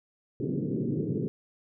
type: band-pass noise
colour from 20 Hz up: pink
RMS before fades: -30 dBFS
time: 0.4-1.28 s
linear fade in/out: 0 ms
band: 120 to 420 Hz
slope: 48 dB/octave
effects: none